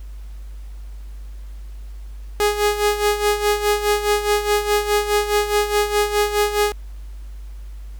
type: tone with tremolo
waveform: sawtooth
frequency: 415.3 Hz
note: G#4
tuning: in tune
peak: -10 dBFS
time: 2.4-6.72 s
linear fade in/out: 0 ms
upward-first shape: sine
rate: 4.8 Hz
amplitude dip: 70%
effects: added 50 Hz sine -31 dBFS peak until 7.99 s + pink hiss -54 dBFS RMS until 7.99 s